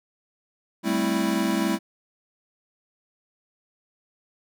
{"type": "chord", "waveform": "square", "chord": "A minor seventh", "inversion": "third", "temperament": "equal", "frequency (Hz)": [196, 220, 261.6, 329.6], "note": ["G3", "A3", "C4", "E4"], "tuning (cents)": [0, 0, 0, 0], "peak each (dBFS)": [-28, -28, -30, -27], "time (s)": [0.83, 1.79], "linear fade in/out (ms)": 50, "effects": []}